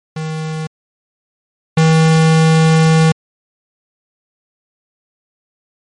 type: tone pair in turn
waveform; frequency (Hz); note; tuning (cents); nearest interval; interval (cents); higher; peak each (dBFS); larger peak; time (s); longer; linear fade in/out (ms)
square; 157.7 / 160.18; D#3 / E3; +24 / -49; unison; 27; second; -20 / -8; second; 0.16-0.67 / 1.77-3.12; second; 5
effects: low-pass 9000 Hz 12 dB/octave + MP3 48 kbps